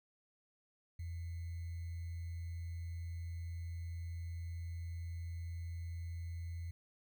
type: tone with sample-and-hold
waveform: sine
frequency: 84.5 Hz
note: E2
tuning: 43 cents sharp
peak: -40 dBFS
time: 0.99-6.71 s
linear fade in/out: 5 ms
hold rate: 2100 Hz
effects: none